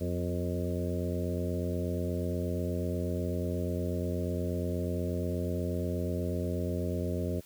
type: harmonic tone with a mistuned harmonic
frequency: 88.3 Hz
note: F2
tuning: 20 cents sharp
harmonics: 1 / 2 / 3 / 4 / 5 / 6 / 7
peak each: -33 / -36 / -38 / -39 / -40 / -41 / -41 dBFS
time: 0-7.41 s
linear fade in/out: 20 ms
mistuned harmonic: 3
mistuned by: -53 cents
effects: white hiss -57 dBFS RMS until 7.45 s